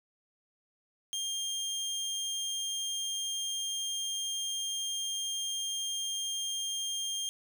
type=tone; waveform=25% pulse; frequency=3201 Hz; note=G7; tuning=36 cents sharp; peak=-29 dBFS; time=1.13-7.29 s; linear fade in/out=0 ms; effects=none